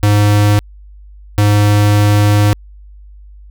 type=tone pair in turn; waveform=square; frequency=103.6 / 103.6 Hz; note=G#2 / G#2; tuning=-4 / -4 cents; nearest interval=unison; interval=0 cents; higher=neither; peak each=-8 dBFS; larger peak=neither; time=0.03-0.59 / 1.38-2.53 s; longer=second; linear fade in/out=0 ms; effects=added 50 Hz sine -34 dBFS peak until 3.5 s